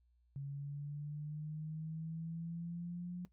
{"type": "exponential sweep", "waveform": "sine", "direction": "up", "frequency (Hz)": [138.59, 178.9], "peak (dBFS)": -40, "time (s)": [0.36, 3.25], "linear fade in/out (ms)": 0, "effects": ["noise-tail reverb RT60 0.1 s tail -17 dB re dry", "added 60 Hz sine -69 dBFS peak until 3.32 s"]}